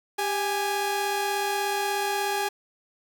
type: tone pair together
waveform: sawtooth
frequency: 396.7 / 830 Hz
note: G4 / G#5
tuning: +21 / -1 cents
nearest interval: octave + minor second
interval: 1278 cents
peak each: -25 / -23 dBFS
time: 0.18-2.49 s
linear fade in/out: 10 ms
effects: 9-bit